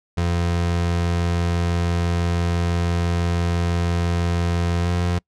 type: tone with pitch glide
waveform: 30% pulse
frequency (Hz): 86 to 87.66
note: F2 to F2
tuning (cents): -26 to +7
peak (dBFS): -16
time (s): 0.17-5.19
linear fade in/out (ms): 10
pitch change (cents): +33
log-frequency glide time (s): 4.81-4.89
effects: noise-tail reverb RT60 0.1 s tail -26 dB re dry + low-pass 7000 Hz 12 dB/octave